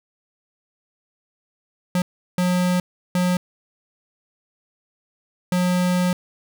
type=tone bursts at uneven times; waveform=square; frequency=180 Hz; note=F#3; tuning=47 cents flat; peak=-18 dBFS; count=4; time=1.95-2.02 / 2.38-2.8 / 3.15-3.37 / 5.52-6.13 s; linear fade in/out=2 ms; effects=none